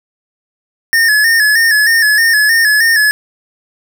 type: tone with vibrato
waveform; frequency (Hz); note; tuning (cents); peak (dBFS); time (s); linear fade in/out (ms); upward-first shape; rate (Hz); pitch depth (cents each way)
square; 1765; A6; +5; -8; 0.93-3.11; 0; square; 3.2; 59
effects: none